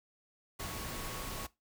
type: tone in noise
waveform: sine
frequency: 1108.7 Hz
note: C#6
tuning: in tune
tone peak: -49 dBFS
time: 0.59-1.47 s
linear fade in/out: 10 ms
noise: pink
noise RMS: -41 dBFS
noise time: 0.59-1.47 s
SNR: -11 dB
effects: noise-tail reverb RT60 0.2 s tail -19 dB re dry